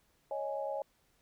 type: chord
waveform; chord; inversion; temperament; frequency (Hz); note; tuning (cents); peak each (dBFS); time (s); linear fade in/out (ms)
sine; C# suspended second; none; just; 554.4 / 623.7 / 831.5; C#5 / D#5 / G#5; 0 / +4 / +2; -37 / -39 / -40; 0.31-0.82; 2
effects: pink hiss -72 dBFS RMS until 1.21 s